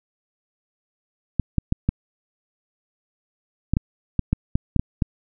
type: clicks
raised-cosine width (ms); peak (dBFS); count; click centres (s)
5; -6; 12; 1.397 / 1.583 / 1.724 / 1.89 / 3.736 / 3.769 / 4.193 / 4.33 / 4.555 / 4.763 / 4.795 / 5.022
effects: none